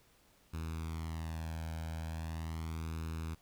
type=tone with flanger; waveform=sawtooth; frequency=80.8 Hz; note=E2; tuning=34 cents flat; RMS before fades=-40 dBFS; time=0.53-3.35 s; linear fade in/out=10 ms; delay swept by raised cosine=0.77 to 1.29 ms; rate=0.39 Hz; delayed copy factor=+0.75; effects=pink hiss -67 dBFS RMS until 3.41 s